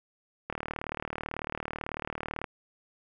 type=click train; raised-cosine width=0.5 ms; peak=-18 dBFS; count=75; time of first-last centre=0.5-2.442 s; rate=38.1 Hz; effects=none